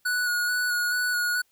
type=tone with vibrato; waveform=square; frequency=1463 Hz; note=F#6; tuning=20 cents flat; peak=-24 dBFS; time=0.05-1.42 s; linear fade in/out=10 ms; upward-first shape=square; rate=2.3 Hz; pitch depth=18 cents each way; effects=white hiss -68 dBFS RMS until 1.51 s